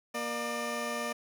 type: tone pair together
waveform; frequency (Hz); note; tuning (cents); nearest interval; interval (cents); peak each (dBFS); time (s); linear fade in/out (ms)
15% pulse; 235.7 / 600; A#3 / D5; +19 / +37; octave + major third; 1618; -30 / -28; 0.14-1.13; 10
effects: none